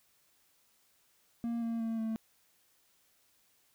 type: tone with pitch steps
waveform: triangle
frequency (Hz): 233.6 / 229.9 / 226.2 / 222.5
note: A#3 / A#3 / A3 / A3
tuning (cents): +4 / -24 / +48 / +20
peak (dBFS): -30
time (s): 1.44-2.16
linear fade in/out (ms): 0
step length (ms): 180
effects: white hiss -70 dBFS RMS until 3.74 s